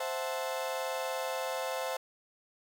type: chord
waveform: 35% pulse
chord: F# half-diminished seventh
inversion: second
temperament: equal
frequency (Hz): 523.3 / 659.3 / 740 / 880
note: C5 / E5 / F#5 / A5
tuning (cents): 0 / 0 / 0 / 0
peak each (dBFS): -34 / -37 / -40 / -39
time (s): 0-1.97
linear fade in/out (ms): 5
effects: none